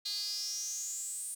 sawtooth tone with high-pass filter sweep, 410 Hz, G#4, 22 cents flat, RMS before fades -38 dBFS, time 0.05-1.35 s, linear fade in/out 10 ms, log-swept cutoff 4200 to 9100 Hz, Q 8.8, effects none

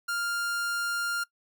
45% pulse tone, 1400 Hz, F6, 4 cents sharp, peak -28 dBFS, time 0.08-1.24 s, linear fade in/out 10 ms, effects noise-tail reverb RT60 0.1 s tail -21 dB re dry

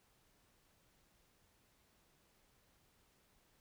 silence, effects pink hiss -73 dBFS RMS until 3.6 s

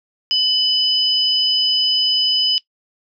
sine tone pair together, 2991 / 5030 Hz, F#7 / D#8, +18 / +18 cents, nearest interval major sixth, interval 900 cents, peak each -17 dBFS, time 0.31-2.58 s, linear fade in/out 0 ms, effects noise-tail reverb RT60 0.1 s tail -19 dB re dry

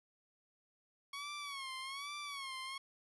15% pulse tone with vibrato, 1108.7 Hz, C#6, in tune, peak -36 dBFS, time 1.13-2.78 s, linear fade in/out 5 ms, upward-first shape sine, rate 1.2 Hz, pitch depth 100 cents each way, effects resampled to 24000 Hz + 12-bit

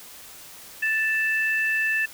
sine tone pair together, 1760 / 2642 Hz, A6 / E7, 0 / +3 cents, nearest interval perfect fifth, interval 703 cents, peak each -22 / -26 dBFS, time 0.82-2.06 s, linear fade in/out 10 ms, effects white hiss -44 dBFS RMS until 2.13 s

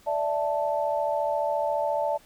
sine chord, D suspended second, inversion none, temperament equal with one note detuned, 585 / 659.3 / 880 Hz, D5 / E5 / A5, -7 / 0 / 0 cents, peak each -27 / -29 / -28 dBFS, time 0.06-2.18 s, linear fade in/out 20 ms, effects pink hiss -56 dBFS RMS until 2.25 s

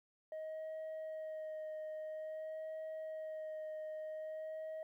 sine tone with vibrato, 627 Hz, D#5, 13 cents sharp, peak -39 dBFS, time 0.32-4.83 s, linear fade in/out 2 ms, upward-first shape sine, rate 0.5 Hz, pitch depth 15 cents each way, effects tanh soft clip ceiling -41 dBFS + 13-bit

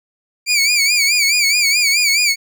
20% pulse tone with vibrato, 2323 Hz, D7, 20 cents flat, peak -7 dBFS, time 0.46-2.36 s, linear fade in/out 50 ms, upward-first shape sine, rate 4.7 Hz, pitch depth 100 cents each way, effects none

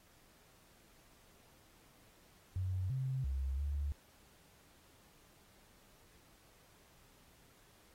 sine tone with pitch steps, 92.8 / 131.8 / 66.9 / 71.6 Hz, F#2 / C3 / C2 / D2, +6 / +13 / +39 / -43 cents, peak -34 dBFS, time 2.56-3.92 s, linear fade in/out 0 ms, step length 340 ms, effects pink hiss -66 dBFS RMS until 7.94 s + AAC 48 kbps

